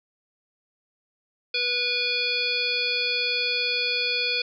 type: harmonic tone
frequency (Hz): 489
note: B4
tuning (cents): -17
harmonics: 1 / 3 / 5 / 7 / 9 / 10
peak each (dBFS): -34 / -37 / -26 / -31 / -28 / -32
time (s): 1.54-4.42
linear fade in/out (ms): 5
effects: none